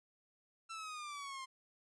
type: exponential sweep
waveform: sawtooth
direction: down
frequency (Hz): 1344 to 1046.5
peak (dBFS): -40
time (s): 0.69-1.46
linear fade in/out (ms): 20
effects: resampled to 22050 Hz